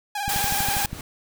sawtooth tone with vibrato, 810 Hz, G#5, 43 cents flat, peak -22 dBFS, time 0.15-0.86 s, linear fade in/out 5 ms, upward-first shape square, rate 19 Hz, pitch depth 44 cents each way
click train, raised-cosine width 5 ms, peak -18 dBFS, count 9, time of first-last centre 0.28-0.93 s, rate 12.3 Hz
white noise, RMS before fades -26 dBFS, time 0.29-0.86 s, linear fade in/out 2 ms
pink noise with exponential growth, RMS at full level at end -35 dBFS, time 0.59-1.01 s, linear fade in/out 2 ms, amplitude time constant 90 ms
effects none

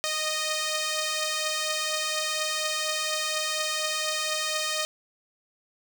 5% pulse beating tone pair, 616 / 620.2 Hz, D#5 / D#5, -17 / -6 cents, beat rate 4.2 Hz, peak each -22 / -16 dBFS, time 0.04-4.85 s, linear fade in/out 0 ms, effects none

